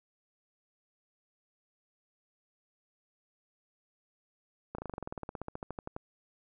slowing click train, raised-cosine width 1 ms, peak -24 dBFS, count 22, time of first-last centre 4.75-5.964 s, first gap 34 ms, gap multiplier 1.05, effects none

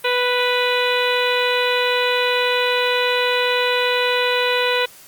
harmonic tone, 493.9 Hz, B4, in tune, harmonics 1 / 2 / 3 / 4 / 5 / 6 / 7 / 8, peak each -20 / -24 / -25 / -26 / -24 / -27 / -28 / -27 dBFS, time 0.04-4.86 s, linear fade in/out 10 ms, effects white hiss -44 dBFS RMS until 5.07 s + Opus 32 kbps

